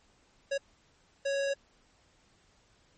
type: tone bursts at uneven times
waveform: square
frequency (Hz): 554.4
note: C#5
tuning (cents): 0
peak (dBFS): -29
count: 2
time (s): 0.51-0.58 / 1.25-1.54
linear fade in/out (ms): 10
effects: pink hiss -66 dBFS RMS until 2.97 s + MP3 32 kbps